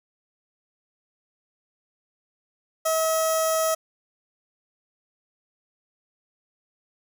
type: tone with notch filter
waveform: 15% pulse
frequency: 642 Hz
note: E5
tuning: 46 cents flat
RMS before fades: -23 dBFS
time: 2.85-3.75 s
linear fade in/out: 10 ms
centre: 2300 Hz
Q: 0.56
effects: none